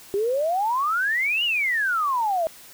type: exponential two-way sweep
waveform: sine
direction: up then down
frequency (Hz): 385.7 to 2960 to 628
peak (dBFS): -20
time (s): 0.14-2.47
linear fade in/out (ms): 0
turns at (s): 1.44
effects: white hiss -46 dBFS RMS until 2.73 s